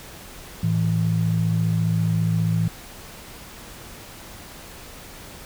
sine tone pair together, 110 / 164.81 Hz, A2 / E3, 0 / 0 cents, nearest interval perfect fifth, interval 700 cents, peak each -21 / -20 dBFS, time 0.63-2.68 s, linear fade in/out 5 ms, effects tanh soft clip ceiling -10 dBFS + pink hiss -41 dBFS RMS until 5.45 s

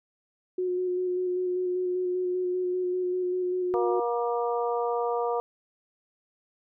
sine tone with vibrato, 363.3 Hz, F#4, 32 cents flat, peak -25 dBFS, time 0.58-4 s, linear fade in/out 5 ms, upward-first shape square, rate 5.1 Hz, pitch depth 14 cents each way
harmonic tone, 237.6 Hz, A#3, 33 cents sharp, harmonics 2 / 3 / 4 / 5, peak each -27 / -31 / -33 / -35 dBFS, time 3.74-5.4 s, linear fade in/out 0 ms
effects none

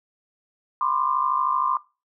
sine tone cluster, 1001 / 1054 / 1193 Hz, B5 / C6 / D6, +23 / +12 / +27 cents, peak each -27 / -23 / -24 dBFS, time 0.81-1.77 s, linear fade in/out 2 ms, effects noise-tail reverb RT60 0.3 s tail -22 dB re dry

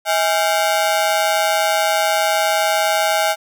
sawtooth ring-modulated tone, 732 Hz, F#5, 19 cents flat, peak -8 dBFS, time 0.05-3.36 s, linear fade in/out 50 ms, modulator 89.7 Hz, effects none

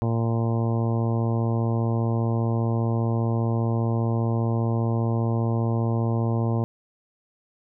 harmonic tone, 115 Hz, A#2, 23 cents flat, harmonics 1 / 2 / 3 / 4 / 5 / 6 / 7 / 8 / 9, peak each -22 / -28 / -32 / -34 / -36 / -38 / -39 / -40 / -41 dBFS, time 0.02-6.64 s, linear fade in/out 0 ms, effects none

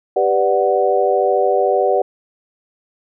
sine chord, G major seventh, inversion none, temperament equal, 392 / 493.9 / 587.3 / 740 Hz, G4 / B4 / D5 / F#5, 0 / 0 / 0 / 0 cents, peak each -18 dBFS, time 0.16-2.02 s, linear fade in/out 5 ms, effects none

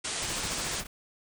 white low-pass noise, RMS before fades -34 dBFS, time 0.04-0.81 s, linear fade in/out 10 ms, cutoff 9400 Hz, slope 96 dB/octave
pink noise with tremolo, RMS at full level -35 dBFS, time 0.22-0.87 s, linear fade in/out 5 ms, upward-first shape triangle, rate 14 Hz, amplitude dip 90%
effects none

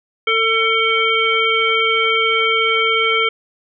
harmonic tone, 448.6 Hz, A4, 34 cents sharp, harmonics 1 / 3 / 5 / 7, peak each -20 / -19 / -17 / -20 dBFS, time 0.27-3.29 s, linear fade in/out 5 ms, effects none

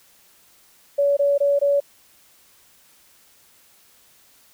sine tone bursts, 567 Hz, C#5, 39 cents sharp, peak -15 dBFS, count 4, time 0.98-1.803 s, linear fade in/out 10 ms, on 190 ms, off 21 ms, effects white hiss -55 dBFS RMS until 4.53 s

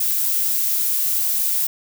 violet noise, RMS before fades -20 dBFS, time 0-1.67 s, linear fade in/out 5 ms, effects none

